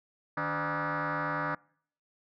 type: tone with frequency modulation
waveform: sine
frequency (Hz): 155.56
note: D#3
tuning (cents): 0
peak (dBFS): -28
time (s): 0.37-1.55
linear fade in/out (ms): 5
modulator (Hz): 222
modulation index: 7.1
effects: noise-tail reverb RT60 0.6 s tail -26 dB re dry + tanh soft clip ceiling -25 dBFS